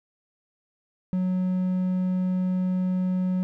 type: tone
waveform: triangle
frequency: 184 Hz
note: F#3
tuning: 9 cents flat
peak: -20 dBFS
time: 1.13-3.43 s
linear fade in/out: 0 ms
effects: none